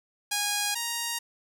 5% pulse tone pair in turn, 822 / 936.9 Hz, G#5 / A#5, -18 / +8 cents, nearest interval major second, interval 226 cents, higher second, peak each -14 / -17 dBFS, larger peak first, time 0.31-0.75 / 0.75-1.19 s, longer neither, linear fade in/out 10 ms, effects none

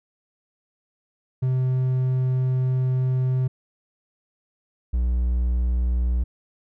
triangle tone pair in turn, 128.8 / 60.79 Hz, C3 / B1, -27 / -27 cents, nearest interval octave + minor second, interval 1300 cents, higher first, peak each -17 dBFS, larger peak neither, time 1.42-3.48 / 4.93-6.24 s, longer first, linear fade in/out 10 ms, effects none

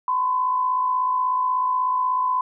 sine tone pair together, 1010 / 1066.4 Hz, B5 / C6, +39 / +33 cents, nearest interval minor second, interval 94 cents, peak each -19 / -30 dBFS, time 0.08-2.41 s, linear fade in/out 2 ms, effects none

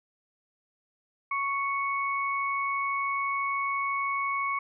sine tone pair together, 1108.5 / 2217 Hz, C#6 / C#7, 0 / 0 cents, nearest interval octave, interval 1200 cents, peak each -28 / -31 dBFS, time 1.31-4.59 s, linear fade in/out 5 ms, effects none

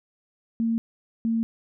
sine tone pair in turn, 228.2 / 227.3 Hz, A#3 / A#3, -37 / -43 cents, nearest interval unison, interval 6 cents, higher first, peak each -21 dBFS, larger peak neither, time 0.6-0.78 / 1.25-1.43 s, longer neither, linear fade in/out 0 ms, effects none

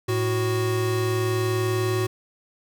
square tone pair together, 110 / 369.8 Hz, A2 / F#4, 0 / -1 cents, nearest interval octave + major sixth, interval 2099 cents, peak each -25 dBFS, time 0.08-2.07 s, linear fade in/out 10 ms, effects none

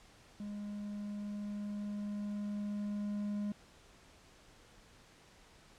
triangle tone with level ramp, 206.1 Hz, G#3, 13 cents flat, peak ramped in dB -38 to -32 dBFS, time 0.4-3.52 s, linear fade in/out 2 ms, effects pink hiss -61 dBFS RMS until 5.78 s + low-pass 8000 Hz 12 dB/octave

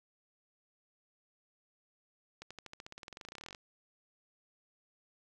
accelerating click train, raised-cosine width 0.2 ms, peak -29 dBFS, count 26, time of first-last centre 2.42-3.548 s, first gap 86 ms, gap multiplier 0.94, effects none

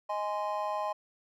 triangle chord, Ab major, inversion second, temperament just, 623 / 830.6 / 1038.3 Hz, Eb5 / Ab5 / C6, +2 / 0 / -14 cents, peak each -33 dBFS, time 0.09-0.93 s, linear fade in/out 10 ms, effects none

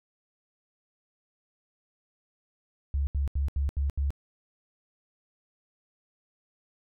sine tone bursts, 70 Hz, C#2, 18 cents sharp, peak -24 dBFS, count 6, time 2.94-4.105 s, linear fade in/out 0 ms, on 130 ms, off 77 ms, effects none

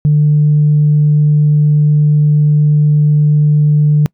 sine tone, 149.3 Hz, D3, 29 cents sharp, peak -5 dBFS, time 0.05-4.06 s, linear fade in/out 0 ms, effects noise-tail reverb RT60 0.1 s tail -26 dB re dry + tanh soft clip ceiling -2 dBFS

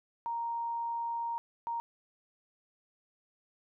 sine tone bursts at uneven times, 932.3 Hz, A#5, in tune, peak -32 dBFS, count 2, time 0.26-1.38 / 1.67-1.8 s, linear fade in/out 0 ms, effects none

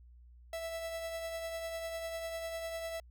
45% pulse tone with tremolo, 659.3 Hz, E5, in tune, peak -36 dBFS, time 0.53-3 s, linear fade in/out 2 ms, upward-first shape triangle, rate 10 Hz, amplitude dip 40%, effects added 60 Hz sine -54 dBFS peak until 3.1 s

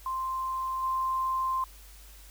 sine tone with level steps, 1046.5 Hz, C6, in tune, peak -29 / -26 dBFS, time 0.06-1.64 s, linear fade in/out 2 ms, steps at 0.82 s, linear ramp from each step 20 ms, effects added 50 Hz sine -49 dBFS peak until 2.3 s + white hiss -54 dBFS RMS until 2.3 s

